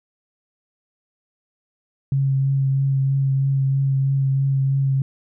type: tone with vibrato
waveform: sine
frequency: 136 Hz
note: C#3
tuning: 33 cents flat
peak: -16 dBFS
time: 2.12-5.02 s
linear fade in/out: 2 ms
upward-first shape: triangle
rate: 3.1 Hz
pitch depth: 18 cents each way
effects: none